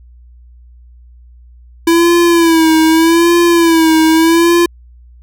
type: tone with vibrato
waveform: square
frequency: 331.1 Hz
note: E4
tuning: 8 cents sharp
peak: -7 dBFS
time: 1.87-4.66 s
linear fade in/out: 5 ms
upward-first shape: sine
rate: 0.82 Hz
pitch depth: 69 cents each way
effects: added 60 Hz sine -37 dBFS peak until 5.22 s